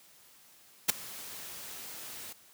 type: noise with ADSR envelope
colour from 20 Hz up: white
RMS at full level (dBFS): -21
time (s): 0.88-2.33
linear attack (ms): 18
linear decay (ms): 6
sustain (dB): -23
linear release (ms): 8
effects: white hiss -59 dBFS RMS until 2.53 s + high-pass 80 Hz 12 dB/octave